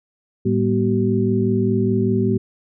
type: tone cluster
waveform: sine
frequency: 109.8 / 196.3 / 241.3 / 381 Hz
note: A2 / G3 / B3 / G4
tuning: -3 / +3 / -40 / -49 cents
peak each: -21 dBFS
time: 0.45-2.38 s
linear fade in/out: 10 ms
effects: none